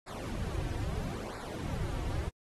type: noise with flanger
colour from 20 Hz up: brown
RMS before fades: -36 dBFS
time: 0.06-2.3 s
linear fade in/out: 20 ms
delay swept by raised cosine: 0.32 to 4.92 ms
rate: 0.76 Hz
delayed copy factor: -0.85
effects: AAC 32 kbps